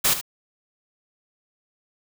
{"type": "noise with echo", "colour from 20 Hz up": "white", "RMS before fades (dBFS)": -19, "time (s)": [0.04, 0.14], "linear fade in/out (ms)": 10, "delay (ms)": 73, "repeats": 1, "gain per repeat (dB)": -11, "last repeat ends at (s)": 0.213, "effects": []}